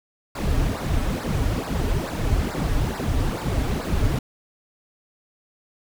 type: noise with flanger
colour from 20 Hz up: brown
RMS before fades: -23 dBFS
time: 0.35-4.19 s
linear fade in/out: 5 ms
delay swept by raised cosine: 0.31 to 5.81 ms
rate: 2.3 Hz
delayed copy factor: -0.95
effects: none